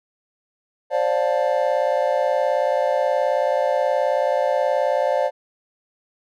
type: chord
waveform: triangle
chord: D minor seventh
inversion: third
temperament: just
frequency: 528.6 / 587.3 / 704.8 / 881 Hz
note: C5 / D5 / F5 / A5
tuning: +18 / 0 / +16 / +2 cents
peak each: -20 / -19 / -23 / -25 dBFS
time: 0.9-5.31 s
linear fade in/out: 50 ms
effects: none